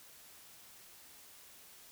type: silence
effects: white hiss -57 dBFS RMS until 1.91 s